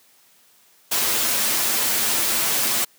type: noise with comb filter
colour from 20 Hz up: white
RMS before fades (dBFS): -21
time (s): 0.91-2.85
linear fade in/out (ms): 10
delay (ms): 8.8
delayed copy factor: +0.55
effects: white hiss -56 dBFS RMS until 2.98 s + high-pass 150 Hz 12 dB/octave